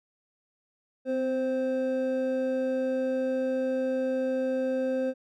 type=tone pair together; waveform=triangle; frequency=258.1 / 523.3 Hz; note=C4 / C5; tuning=-23 / 0 cents; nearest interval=octave; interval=1223 cents; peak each=-28 / -25 dBFS; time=1.05-5.14 s; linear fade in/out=50 ms; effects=none